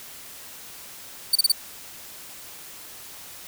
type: tone bursts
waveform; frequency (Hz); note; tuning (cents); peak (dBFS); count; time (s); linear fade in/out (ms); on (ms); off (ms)
sawtooth; 4560; C#8; +48; -12; 4; 1.33-1.52; 5; 25; 30
effects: white hiss -42 dBFS RMS until 3.47 s